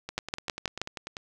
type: two click trains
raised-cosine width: 0.2 ms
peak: -11 / -19 dBFS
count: 5 / 12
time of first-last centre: 0.18-0.816 / 0.09-1.168 s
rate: 6.29 / 10.2 Hz
effects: none